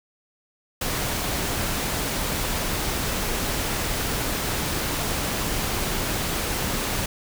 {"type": "noise", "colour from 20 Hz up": "pink", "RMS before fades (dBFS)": -26, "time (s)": [0.81, 7.06], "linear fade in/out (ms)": 5, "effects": []}